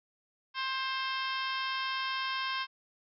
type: harmonic tone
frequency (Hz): 528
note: C5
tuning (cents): +16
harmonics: 2 / 3 / 4 / 5 / 6 / 7 / 8 / 9 / 10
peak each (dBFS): -35 / -38 / -42 / -41 / -40 / -44 / -48 / -47 / -45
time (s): 0.54-2.67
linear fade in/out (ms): 50
effects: none